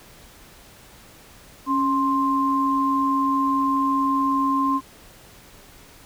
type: tone pair together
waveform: sine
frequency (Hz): 276.1 / 1051.2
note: C#4 / C6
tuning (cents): -7 / +8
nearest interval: octave + major seventh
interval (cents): 2315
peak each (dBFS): -22 / -20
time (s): 1.66-4.81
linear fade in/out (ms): 50
effects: pink hiss -48 dBFS RMS until 6.05 s